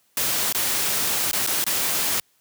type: noise with dropouts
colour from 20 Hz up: white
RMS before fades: -23 dBFS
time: 0.17-2.2 s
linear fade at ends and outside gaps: 1 ms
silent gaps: 0.525-0.547 / 1.313-1.331 / 1.465-1.473 / 1.641-1.665 s
effects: white hiss -64 dBFS RMS until 2.4 s + high-pass 80 Hz 12 dB/octave